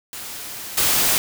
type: noise with level steps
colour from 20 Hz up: white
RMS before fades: -33 / -18 dBFS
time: 0.13-1.18 s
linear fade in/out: 0 ms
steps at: 0.77 s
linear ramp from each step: 10 ms
effects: none